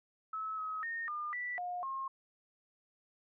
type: tone with pitch steps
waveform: sine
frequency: 1296 / 1274 / 1840 / 1207 / 1966 / 715 / 1072 Hz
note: E6 / D#6 / A#6 / D6 / B6 / F5 / C6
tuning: -30 / +41 / -23 / +47 / -8 / +41 / +42 cents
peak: -36 dBFS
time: 0.33-2.08 s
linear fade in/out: 5 ms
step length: 250 ms
effects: none